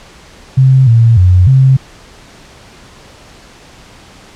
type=tone with pitch steps; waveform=sine; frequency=131.9 / 115.2 / 90.7 / 132.7 Hz; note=C3 / A#2 / F#2 / C3; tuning=+14 / -20 / -34 / +25 cents; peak=-3 dBFS; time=0.57-1.77 s; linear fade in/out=10 ms; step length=300 ms; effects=pink hiss -38 dBFS RMS until 4.35 s + low-pass 7000 Hz 12 dB/octave

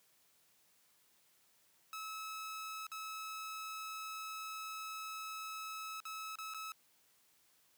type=tone with dropouts; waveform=sawtooth; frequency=1296 Hz; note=E6; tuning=30 cents flat; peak=-39 dBFS; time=1.93-6.72 s; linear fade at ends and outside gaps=1 ms; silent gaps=2.868-2.917 / 6.003-6.053 / 6.356-6.386 / 6.538-6.545 s; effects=white hiss -71 dBFS RMS until 7.77 s + high-pass 80 Hz 12 dB/octave

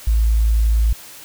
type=tone; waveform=sine; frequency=55.3 Hz; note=A1; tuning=9 cents sharp; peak=-12 dBFS; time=0.07-0.93 s; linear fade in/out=5 ms; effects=white hiss -39 dBFS RMS until 1.24 s

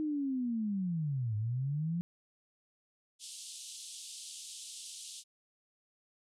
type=linear two-way sweep; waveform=sine; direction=down then up; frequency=313.6 to 103.4 to 175.9 Hz; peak=-31 dBFS; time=0-2.01 s; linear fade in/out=0 ms; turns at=1.36 s
type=band-pass noise; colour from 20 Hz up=white; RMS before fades=-47 dBFS; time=3.19-5.24 s; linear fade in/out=50 ms; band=3000 to 9700 Hz; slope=48 dB/octave
effects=none

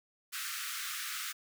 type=high-pass noise; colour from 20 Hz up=pink; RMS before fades=-39 dBFS; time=0.32-1.33 s; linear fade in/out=20 ms; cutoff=1200 Hz; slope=96 dB/octave; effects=none

